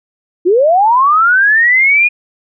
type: linear sweep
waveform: sine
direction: up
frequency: 329.6 to 2470 Hz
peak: -6 dBFS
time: 0.45-2.09 s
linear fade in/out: 20 ms
effects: none